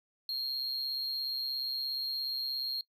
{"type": "tone with amplitude modulation", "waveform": "triangle", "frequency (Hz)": 4243, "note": "C8", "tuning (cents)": 23, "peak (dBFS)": -29, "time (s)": [0.29, 2.81], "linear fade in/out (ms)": 2, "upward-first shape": "sine", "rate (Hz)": 137, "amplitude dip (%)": 50, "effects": ["noise-tail reverb RT60 0.1 s tail -23 dB re dry"]}